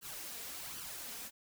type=noise with flanger; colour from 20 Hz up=white; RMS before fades=-45 dBFS; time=0.01-1.31 s; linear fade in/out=50 ms; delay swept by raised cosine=0.66 to 4.36 ms; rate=1.3 Hz; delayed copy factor=+0.6; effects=none